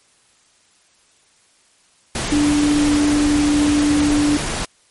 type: tone in noise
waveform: sine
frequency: 293.9 Hz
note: D4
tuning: 1 cent sharp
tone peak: -13 dBFS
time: 2.32-4.37 s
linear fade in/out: 2 ms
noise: pink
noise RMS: -23 dBFS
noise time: 2.15-4.65 s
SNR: +7 dB
effects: white hiss -56 dBFS RMS until 4.9 s + MP3 48 kbps

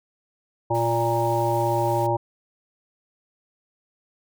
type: harmonic tone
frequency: 116.54 Hz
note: A#2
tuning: in tune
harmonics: 1 / 3 / 5 / 7 / 8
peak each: -26 / -26 / -26 / -26 / -26 dBFS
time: 0.7-2.17 s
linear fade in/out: 10 ms
type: noise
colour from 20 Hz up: white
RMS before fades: -43 dBFS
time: 0.74-2.07 s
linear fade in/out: 10 ms
effects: none

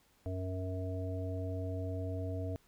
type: harmonic tone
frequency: 92.9 Hz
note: F#2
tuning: 7 cents sharp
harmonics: 1 / 3 / 5 / 7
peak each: -36 / -43 / -45 / -44 dBFS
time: 0.26-2.56 s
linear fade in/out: 0 ms
effects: pink hiss -69 dBFS RMS until 2.67 s

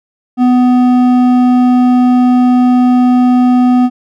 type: tone with hard clipping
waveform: triangle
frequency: 249.1 Hz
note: B3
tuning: 15 cents sharp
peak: -7 dBFS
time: 0.37-3.9 s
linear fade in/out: 50 ms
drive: 12 dB
effects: none

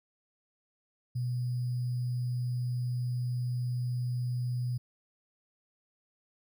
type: tone with sample-and-hold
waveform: sine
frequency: 123.47 Hz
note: B2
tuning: in tune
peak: -29 dBFS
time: 1.15-4.78 s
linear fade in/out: 10 ms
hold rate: 4900 Hz
effects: none

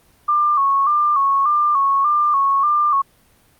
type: tone with vibrato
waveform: sine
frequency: 1147 Hz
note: D6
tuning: 41 cents flat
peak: -13 dBFS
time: 0.28-3.02 s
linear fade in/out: 10 ms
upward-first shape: square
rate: 1.7 Hz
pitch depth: 69 cents each way
effects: pink hiss -55 dBFS RMS until 3.59 s + Opus 32 kbps

